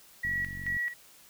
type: tone with tremolo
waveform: sine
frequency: 1926 Hz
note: B6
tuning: 44 cents flat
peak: -28 dBFS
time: 0.23-0.94 s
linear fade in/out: 10 ms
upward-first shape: square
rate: 2.3 Hz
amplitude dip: 70%
type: click train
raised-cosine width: 5 ms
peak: -31 dBFS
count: 25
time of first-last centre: 0.25-0.767 s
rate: 46.4 Hz
effects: white hiss -56 dBFS RMS until 1.29 s